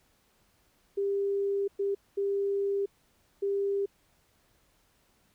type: tone bursts at uneven times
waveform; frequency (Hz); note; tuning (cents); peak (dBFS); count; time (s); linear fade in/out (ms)
sine; 398.1; G4; +27; -26; 4; 0.97-1.68 / 1.79-1.95 / 2.17-2.86 / 3.42-3.86; 10
effects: pink hiss -68 dBFS RMS until 5.34 s